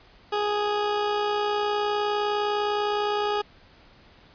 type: tone with amplitude modulation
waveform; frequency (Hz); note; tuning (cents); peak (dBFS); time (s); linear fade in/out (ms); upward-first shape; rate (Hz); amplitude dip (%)
20% pulse; 415.3; G#4; 0; -17; 0.32-3.42; 10; sine; 59.7; 30
effects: pink hiss -54 dBFS RMS until 4.34 s + resampled to 11025 Hz